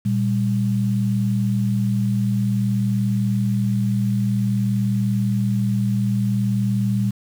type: tone pair together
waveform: sine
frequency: 118.1 / 198.62 Hz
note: A#2 / G3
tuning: +23 / +23 cents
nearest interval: major sixth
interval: 900 cents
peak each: -20 dBFS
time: 0.05-7.11 s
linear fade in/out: 10 ms
effects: 7-bit